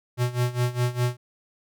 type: tone with tremolo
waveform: square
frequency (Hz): 122.9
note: B2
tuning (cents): -8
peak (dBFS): -20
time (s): 0.17-1.17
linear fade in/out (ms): 50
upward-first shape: sine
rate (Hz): 4.9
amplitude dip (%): 85
effects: none